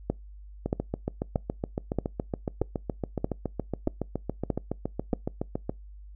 two click trains, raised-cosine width 2 ms, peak -15 / -12 dBFS, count 37 / 9, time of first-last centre 0.66-5.695 / 0.1-5.131 s, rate 7.15 / 1.59 Hz, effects noise-tail reverb RT60 0.2 s tail -25 dB re dry + added 50 Hz sine -43 dBFS peak until 6.15 s

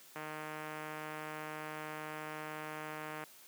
click train, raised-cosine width 0.5 ms, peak -28 dBFS, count 475, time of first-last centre 0.16-3.238 s, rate 154 Hz, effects white hiss -58 dBFS RMS until 3.47 s + high-pass 150 Hz 12 dB/octave

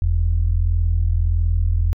sine tone pair together, 42.46 / 84 Hz, F1 / E2, -48 / +33 cents, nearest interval octave, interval 1181 cents, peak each -17 dBFS, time 0.02-1.93 s, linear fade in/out 0 ms, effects tanh soft clip ceiling -7 dBFS

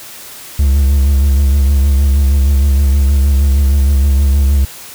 triangle tone with vibrato, 69.3 Hz, C#2, in tune, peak -5 dBFS, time 0.59-4.65 s, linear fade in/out 5 ms, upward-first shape sine, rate 6.4 Hz, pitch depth 62 cents each way, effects white hiss -32 dBFS RMS until 4.94 s

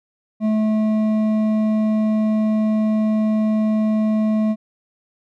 triangle tone with hard clipping, 216.3 Hz, A3, 29 cents flat, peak -17 dBFS, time 0.4-4.56 s, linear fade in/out 50 ms, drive 11 dB, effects none

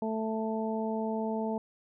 harmonic tone, 220.6 Hz, A3, 5 cents sharp, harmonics 1 / 2 / 3 / 4, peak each -32 / -35 / -37 / -38 dBFS, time 0.02-1.58 s, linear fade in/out 2 ms, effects none

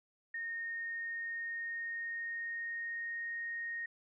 sine tone with pitch glide, 1844 to 1860 Hz, A#6 to A#6, -19 to -4 cents, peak -37 dBFS, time 0.34-3.86 s, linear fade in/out 5 ms, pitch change +15 cents, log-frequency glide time 0.52-3.34 s, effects none

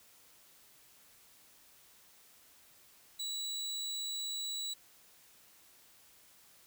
30% pulse tone, 3928 Hz, B7, 10 cents flat, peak -34 dBFS, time 3.19-4.74 s, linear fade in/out 10 ms, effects white hiss -62 dBFS RMS until 6.66 s

